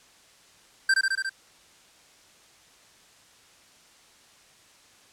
square tone with echo, 1568 Hz, G6, in tune, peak -18 dBFS, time 0.89-0.94 s, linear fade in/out 5 ms, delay 71 ms, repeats 5, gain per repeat -2 dB, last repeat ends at 1.295 s, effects white hiss -56 dBFS RMS until 5.12 s + low-pass 8000 Hz 12 dB/octave

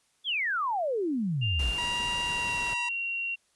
sine exponential sweep, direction down, 3520 to 49.35 Hz, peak -26 dBFS, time 0.24-1.74 s, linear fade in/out 50 ms
sine tone with pitch glide, 2794 to 2749 Hz, F7 to F7, 0 to -28 cents, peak -29 dBFS, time 1.41-3.36 s, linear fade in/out 20 ms, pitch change -28 cents, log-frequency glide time 2.23-2.6 s
pink noise, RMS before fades -40 dBFS, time 1.59-2.74 s, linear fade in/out 5 ms
harmonic tone, 963 Hz, B5, 44 cents flat, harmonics 1 / 2 / 3 / 4 / 5 / 6 / 7 / 8 / 9 / 10, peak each -34 / -40 / -44 / -46 / -48 / -50 / -51 / -52 / -53 / -54 dBFS, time 1.78-2.89 s, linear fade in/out 5 ms
effects white hiss -69 dBFS RMS until 3.55 s + resampled to 24000 Hz

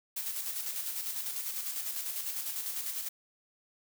blue noise with tremolo, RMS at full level -35 dBFS, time 0.16-3.09 s, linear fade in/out 10 ms, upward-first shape square, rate 10 Hz, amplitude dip 40%, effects none

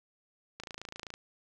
click train, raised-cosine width 0.2 ms, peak -24 dBFS, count 16, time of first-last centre 0.6-1.14 s, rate 27.8 Hz, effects none

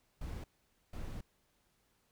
brown noise bursts at uneven times, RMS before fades -42 dBFS, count 2, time 0.21-0.44 / 0.93-1.21 s, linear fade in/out 5 ms, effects pink hiss -75 dBFS RMS until 2.11 s

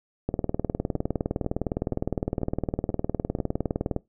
two click trains, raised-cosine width 2 ms, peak -22 / -12 dBFS, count 6 / 73, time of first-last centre 0.96-3.387 / 0.29-3.963 s, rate 2.06 / 19.6 Hz, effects noise-tail reverb RT60 0.2 s tail -22 dB re dry

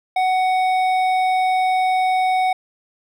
sine tone with hard clipping, 745 Hz, F#5, 12 cents sharp, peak -17 dBFS, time 0.16-2.53 s, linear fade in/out 5 ms, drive 9 dB, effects none

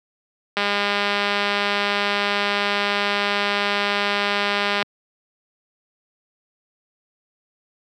click train, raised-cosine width 0.3 ms, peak -5 dBFS, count 865, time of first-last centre 0.57-4.826 s, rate 203 Hz, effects high-pass 200 Hz 12 dB/octave

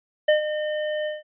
square tone with ADSR envelope, 608 Hz, D#5, 40 cents flat, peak -14 dBFS, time 0.28-1.23 s, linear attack 8 ms, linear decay 120 ms, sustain -11 dB, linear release 170 ms, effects resampled to 8000 Hz

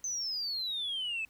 sine exponential sweep, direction down, 6250 to 2561 Hz, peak -31 dBFS, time 0.04-1.25 s, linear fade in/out 2 ms, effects tanh soft clip ceiling -29 dBFS + pink hiss -65 dBFS RMS until 1.29 s

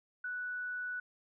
sine tone, 1480 Hz, F#6, in tune, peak -36 dBFS, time 0.24-1 s, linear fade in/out 5 ms, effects none

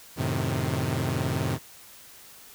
sawtooth chord, F# diminished seventh, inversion none, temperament equal with one note detuned, 90.96 / 110 / 130.81 / 155.56 Hz, F#2 / A2 / C3 / Eb3, -29 / 0 / 0 / 0 cents, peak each -28 / -28 / -25 / -28 dBFS, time 0.16-1.59 s, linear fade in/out 50 ms, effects white hiss -49 dBFS RMS until 2.54 s

